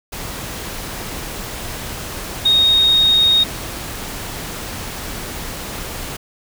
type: tone in noise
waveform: sine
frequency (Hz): 3729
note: A#7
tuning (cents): 0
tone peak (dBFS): -10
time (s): 2.45-3.44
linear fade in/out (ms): 10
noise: pink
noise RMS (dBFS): -28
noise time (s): 0.12-6.17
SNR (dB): +15
effects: none